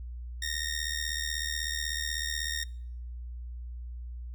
15% pulse tone with amplitude modulation, 1849 Hz, A#6, 15 cents flat, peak -22 dBFS, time 0.42-2.64 s, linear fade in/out 5 ms, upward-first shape sine, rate 76.2 Hz, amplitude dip 80%, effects noise-tail reverb RT60 0.7 s tail -26 dB re dry + added 60 Hz sine -37 dBFS peak until 4.34 s

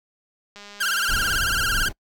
click train, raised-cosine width 0.2 ms, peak -25 dBFS, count 168, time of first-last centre 0.56-1.379 s, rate 204 Hz
sawtooth tone with vibrato, 1484 Hz, F#6, 5 cents sharp, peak -17 dBFS, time 0.8-1.89 s, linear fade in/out 10 ms, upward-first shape sine, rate 18 Hz, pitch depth 160 cents each way
brown noise, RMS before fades -29 dBFS, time 1.08-1.93 s, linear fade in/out 20 ms
effects noise-tail reverb RT60 0.1 s tail -26 dB re dry

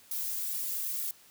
violet noise with flanger, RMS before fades -34 dBFS, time 0.11-1.11 s, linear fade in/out 2 ms, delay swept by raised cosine 1.9 to 2.71 ms, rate 2.2 Hz, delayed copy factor -0.9, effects white hiss -58 dBFS RMS until 1.3 s

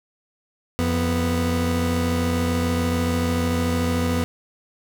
30% pulse tone pair together, 86.84 / 246.9 Hz, F2 / B3, -9 / 0 cents, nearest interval octave + tritone, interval 1809 cents, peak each -20 dBFS, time 0.79-4.24 s, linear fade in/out 0 ms, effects none

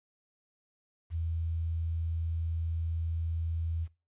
sine tone with quantisation, 82.4 Hz, E2, in tune, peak -30 dBFS, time 1.1-3.88 s, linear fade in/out 50 ms, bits 10, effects noise-tail reverb RT60 0.3 s tail -19 dB re dry + resampled to 8000 Hz

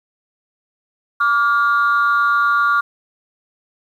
sine tone pair together, 1158.7 / 1411 Hz, D6 / F6, -24 / +17 cents, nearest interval minor third, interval 341 cents, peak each -14 dBFS, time 1.2-2.81 s, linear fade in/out 10 ms, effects tanh soft clip ceiling -8 dBFS + 8-bit

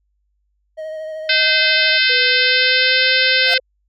triangle tone with vibrato, 628 Hz, D#5, 16 cents sharp, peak -23 dBFS, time 0.77-1.99 s, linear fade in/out 20 ms, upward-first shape sine, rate 13 Hz, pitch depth 19 cents each way
harmonic tone, 515 Hz, C5, 28 cents flat, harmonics 3 / 4 / 5 / 6 / 7 / 8 / 9 / 10, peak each -18 / -19 / -20 / -21 / -21 / -22 / -23 / -23 dBFS, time 1.29-3.58 s, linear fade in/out 5 ms
sine tone with pitch glide, 493.9 to 520 Hz, B4 to C5, 0 to -11 cents, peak -24 dBFS, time 2.09-3.6 s, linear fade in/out 10 ms, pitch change +89 cents, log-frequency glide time 2.2-3.11 s
40% pulse tone with exponential growth, 698.5 Hz, F5, in tune, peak -18 dBFS, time 3.39-3.54 s, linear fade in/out 2 ms, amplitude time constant 32 ms
effects added 50 Hz sine -63 dBFS peak until 3.88 s

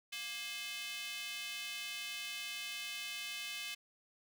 square tone with high-pass filter, 234.6 Hz, A#3, 11 cents sharp, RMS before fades -43 dBFS, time 0.12-3.75 s, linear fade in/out 10 ms, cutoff 2700 Hz, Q 2.4, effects none

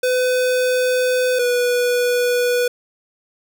square tone pair in turn, 504 / 489.7 Hz, B4 / B4, +35 / -15 cents, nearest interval unison, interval 50 cents, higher first, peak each -16 dBFS, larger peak neither, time 0.03-1.39 / 1.39-2.68 s, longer first, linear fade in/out 5 ms, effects none

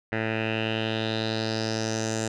10% pulse tone with low-pass filter sweep, 110.9 Hz, A2, 14 cents sharp, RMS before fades -28 dBFS, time 0.12-2.28 s, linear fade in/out 5 ms, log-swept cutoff 2100 to 7300 Hz, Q 4.4, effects none

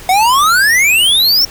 square exponential sweep, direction up, 722 to 5588 Hz, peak -8 dBFS, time 0.09-1.45 s, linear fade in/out 2 ms, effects pink hiss -33 dBFS RMS until 1.5 s

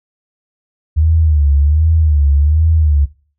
sine tone with vibrato, 75.6 Hz, D#2, 49 cents flat, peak -8 dBFS, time 0.96-3.06 s, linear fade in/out 20 ms, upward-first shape sine, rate 1.3 Hz, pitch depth 120 cents each way, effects noise-tail reverb RT60 0.4 s tail -18 dB re dry

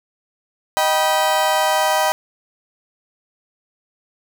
35% pulse chord, Eb augmented, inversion none, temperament just, 622.3 / 777.8 / 972.3 Hz, Eb5 / G5 / B5, 0 / -14 / -27 cents, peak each -18 dBFS, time 0.77-2.12 s, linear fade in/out 0 ms, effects none

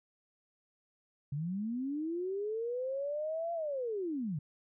sine linear two-way sweep, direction up then down, 135.3 to 687 to 135.3 Hz, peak -33 dBFS, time 1.32-4.39 s, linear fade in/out 5 ms, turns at 3.53 s, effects none

